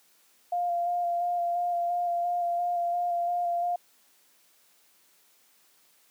sine tone with vibrato, 698.5 Hz, F5, in tune, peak -25 dBFS, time 0.52-3.76 s, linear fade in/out 5 ms, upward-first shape square, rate 2.9 Hz, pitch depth 15 cents each way, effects white hiss -63 dBFS RMS until 6.1 s + high-pass 200 Hz 12 dB/octave

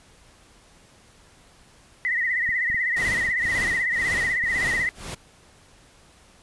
sine tone with vibrato, 1940 Hz, B6, 31 cents flat, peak -21 dBFS, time 2.05-4.89 s, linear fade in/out 0 ms, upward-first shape sine, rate 16 Hz, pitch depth 88 cents each way
clicks, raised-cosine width 5 ms, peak -26 dBFS, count 10, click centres 2.491 / 2.701 / 2.745 / 3.289 / 3.454 / 3.605 / 4.133 / 4.439 / 4.738 / 4.796 s
pink noise with tremolo, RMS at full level -30 dBFS, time 2.96-5.15 s, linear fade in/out 10 ms, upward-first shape triangle, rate 1.9 Hz, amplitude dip 100%
effects pink hiss -54 dBFS RMS until 6.42 s + resampled to 24000 Hz

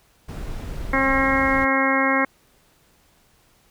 brown noise, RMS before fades -30 dBFS, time 0.28-1.65 s, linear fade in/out 10 ms
harmonic tone, 268.9 Hz, C4, 47 cents sharp, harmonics 1 / 2 / 3 / 4 / 5 / 6 / 7 / 8, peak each -23 / -25 / -28 / -24 / -28 / -27 / -25 / -24 dBFS, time 0.93-2.25 s, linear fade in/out 5 ms
effects pink hiss -59 dBFS RMS until 3.7 s

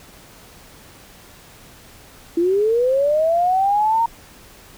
sine linear sweep, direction up, 329.6 to 932.3 Hz, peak -14 dBFS, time 2.37-4.06 s, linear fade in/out 5 ms, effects pink hiss -45 dBFS RMS until 4.77 s

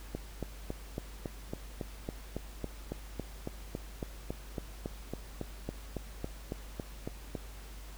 click train, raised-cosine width 2 ms, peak -22 dBFS, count 27, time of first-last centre 0.15-7.352 s, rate 3.61 Hz, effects added 50 Hz sine -45 dBFS peak until 7.97 s + pink hiss -53 dBFS RMS until 7.97 s

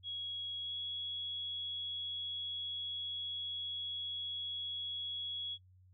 sine tone with pitch glide, 3322 to 3345 Hz, G#7 to G#7, 0 to +12 cents, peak -38 dBFS, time 0.03-5.58 s, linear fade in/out 50 ms, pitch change +12 cents, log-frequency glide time 0.6-0.74 s, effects noise-tail reverb RT60 0.1 s tail -18 dB re dry + added 92 Hz sine -60 dBFS peak until 5.93 s

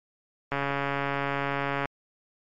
click train, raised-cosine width 0.5 ms, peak -13 dBFS, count 188, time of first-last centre 0.52-1.856 s, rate 140 Hz, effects MP3 64 kbps

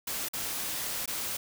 white noise with dropouts, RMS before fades -34 dBFS, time 0.07-1.37 s, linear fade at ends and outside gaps 5 ms, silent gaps 0.286-0.334 / 1.059-1.076 s, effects none

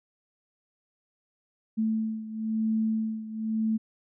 sine beating tone pair, 220 / 221 Hz, A3 / A3, 0 / +8 cents, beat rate 1 Hz, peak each -27 / -31 dBFS, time 1.77-3.78 s, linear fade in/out 20 ms, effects none

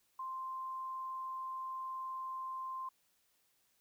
sine tone, 1046.5 Hz, C6, in tune, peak -39 dBFS, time 0.19-2.89 s, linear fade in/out 5 ms, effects white hiss -75 dBFS RMS until 3.8 s

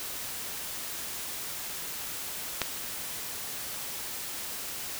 click, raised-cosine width 0.2 ms, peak -8 dBFS, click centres 2.617 s, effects white hiss -37 dBFS RMS until 4.99 s

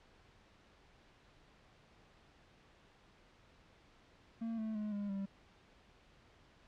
triangle tone with pitch steps, 227.6 / 219.3 / 211.4 / 203.7 / 196.31 Hz, A#3 / A3 / G#3 / G#3 / G3, -41 / -6 / +31 / -33 / +3 cents, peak -35 dBFS, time 4.41-5.26 s, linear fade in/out 10 ms, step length 170 ms, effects pink hiss -65 dBFS RMS until 6.67 s + low-pass 4000 Hz 12 dB/octave

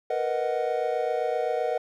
triangle chord, B major seventh, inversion third, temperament equal, 466.2 / 493.9 / 622.3 / 740 Hz, A#4 / B4 / D#5 / F#5, 0 / 0 / 0 / 0 cents, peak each -28 dBFS, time 0.1-1.78 s, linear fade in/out 5 ms, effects none

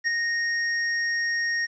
square tone with ADSR envelope, 1860 Hz, A#6, 4 cents flat, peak -20 dBFS, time 0.04-1.67 s, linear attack 33 ms, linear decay 12 ms, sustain -4 dB, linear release 25 ms, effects resampled to 16000 Hz + 10-bit

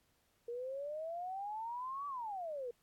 sine exponential two-way sweep, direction up then down, 466.2 to 1160 to 466.2 Hz, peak -39 dBFS, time 0.48-2.71 s, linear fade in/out 5 ms, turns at 2.07 s, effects pink hiss -75 dBFS RMS until 2.82 s + AAC 64 kbps

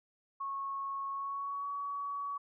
sine tone with pitch glide, 1099 to 1129.9 Hz, C#6 to C#6, -15 to +33 cents, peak -35 dBFS, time 0.4-2.38 s, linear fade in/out 10 ms, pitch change +48 cents, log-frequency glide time 1.1-1.68 s, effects none

